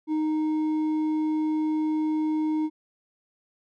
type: tone with hard clipping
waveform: sine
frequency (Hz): 310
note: D#4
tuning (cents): -6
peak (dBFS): -24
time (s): 0.07-2.7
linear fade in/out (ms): 50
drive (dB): 4
effects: none